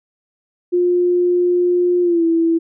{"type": "tone with pitch glide", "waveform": "sine", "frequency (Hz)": [354.8, 331], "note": ["F4", "E4"], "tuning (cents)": [27, 7], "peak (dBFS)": -12, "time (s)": [0.72, 2.59], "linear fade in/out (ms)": 20, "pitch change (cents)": -120, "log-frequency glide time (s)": [2.02, 2.24], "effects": []}